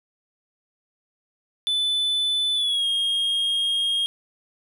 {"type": "tone with pitch glide", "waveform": "triangle", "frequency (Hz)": [3500, 3247], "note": ["A7", "G#7"], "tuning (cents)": [-10, -40], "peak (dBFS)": -19, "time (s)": [1.67, 4.06], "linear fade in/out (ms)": 0, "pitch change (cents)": -130, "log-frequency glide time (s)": [2.54, 2.86], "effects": []}